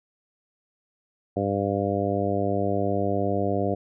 harmonic tone, 99.7 Hz, G2, 30 cents sharp, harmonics 1 / 2 / 3 / 4 / 5 / 6 / 7, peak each -30 / -30 / -30 / -30 / -30 / -30 / -30 dBFS, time 1.36-3.75 s, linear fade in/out 10 ms, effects none

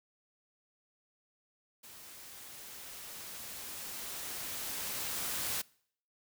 white noise with level ramp, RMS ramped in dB -52 to -35 dBFS, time 1.83-5.62 s, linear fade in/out 10 ms, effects noise-tail reverb RT60 0.6 s tail -24 dB re dry

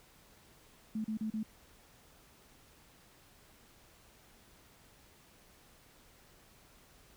sine tone bursts, 217.7 Hz, A3, 18 cents flat, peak -33 dBFS, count 4, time 0.95-1.431 s, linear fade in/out 5 ms, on 94 ms, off 35 ms, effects pink hiss -62 dBFS RMS until 7.16 s

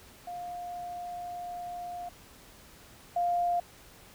sine tone pair in turn, 706 / 700.7 Hz, F5 / F5, +19 / +6 cents, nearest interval unison, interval 13 cents, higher first, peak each -36 / -25 dBFS, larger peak second, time 0.27-2.09 / 3.16-3.6 s, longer first, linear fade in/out 5 ms, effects pink hiss -54 dBFS RMS until 4.14 s

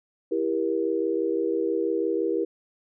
sine chord, E diminished, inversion none, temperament just, 329.6 / 395.6 / 474.7 Hz, E4 / G4 / Bb4, 0 / +16 / +31 cents, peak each -27 dBFS, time 0.31-2.45 s, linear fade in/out 10 ms, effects none

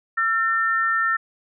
sine tone pair together, 1348.5 / 1800 Hz, E6 / A6, +39 / +39 cents, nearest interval perfect fourth, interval 500 cents, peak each -21 dBFS, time 0.17-1.17 s, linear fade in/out 10 ms, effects none

